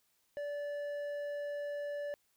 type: tone with hard clipping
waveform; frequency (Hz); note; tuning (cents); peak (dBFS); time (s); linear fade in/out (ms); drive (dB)
sine; 580; D5; -22; -38; 0.37-2.14; 0; 6
effects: white hiss -75 dBFS RMS until 2.36 s

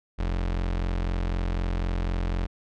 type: tone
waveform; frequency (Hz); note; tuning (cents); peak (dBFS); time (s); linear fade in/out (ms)
35% pulse; 43.97; F1; +13; -23; 0.18-2.47; 20
effects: low-pass 4000 Hz 12 dB/octave

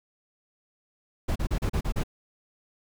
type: noise bursts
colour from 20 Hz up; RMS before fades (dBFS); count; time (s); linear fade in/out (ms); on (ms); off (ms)
brown; -26; 7; 1.28-2.036; 10; 78; 35
effects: none

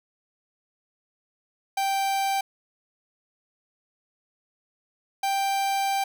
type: tone pair in turn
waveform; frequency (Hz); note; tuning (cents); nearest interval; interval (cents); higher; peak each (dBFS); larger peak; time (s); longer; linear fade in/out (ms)
45% pulse; 783 / 785.9; G5 / G5; -2 / +4; unison; 6; second; -23; neither; 1.77-2.41 / 5.23-6.04; second; 5
effects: none

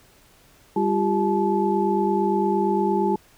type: tone cluster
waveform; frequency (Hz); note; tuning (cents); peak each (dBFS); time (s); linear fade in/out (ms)
sine; 198.3 / 347.9 / 396.6 / 864; G3 / F4 / G4 / A5; +20 / -7 / +20 / -32; -24; 0.76-3.16; 5
effects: pink hiss -55 dBFS RMS until 3.37 s

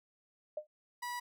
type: tone with exponential decay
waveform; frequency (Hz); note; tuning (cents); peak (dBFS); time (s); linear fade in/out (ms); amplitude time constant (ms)
sine; 607; D#5; -43; -32; 0.57-0.67; 5; 20
type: tone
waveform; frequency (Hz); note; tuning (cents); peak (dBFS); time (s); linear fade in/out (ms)
30% pulse; 974; B5; -24; -35; 1.02-1.2; 10
effects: none

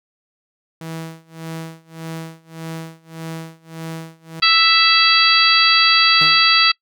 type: tone with tremolo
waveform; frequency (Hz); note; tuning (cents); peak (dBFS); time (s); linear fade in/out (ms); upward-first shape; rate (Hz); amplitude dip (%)
sawtooth; 162.6; E3; -23; -22; 0.81-4.4; 2; sine; 1.7; 95
type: harmonic tone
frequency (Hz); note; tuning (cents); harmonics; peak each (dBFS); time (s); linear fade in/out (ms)
660; E5; +2; 2 / 3 / 4 / 5 / 6 / 7; -17 / -20 / -18 / -19 / -19 / -15; 4.42-6.72; 10
type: tone with exponential decay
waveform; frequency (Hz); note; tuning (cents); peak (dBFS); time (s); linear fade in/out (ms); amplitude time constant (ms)
sawtooth; 155.5; D#3; -1; -20; 6.21-6.52; 5; 67
effects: noise-tail reverb RT60 0.1 s tail -25 dB re dry

